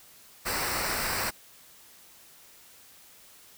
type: noise with comb filter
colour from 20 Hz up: pink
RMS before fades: -30 dBFS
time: 0.45-1.31 s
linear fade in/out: 20 ms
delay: 0.3 ms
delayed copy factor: -0.65
effects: white hiss -54 dBFS RMS until 3.57 s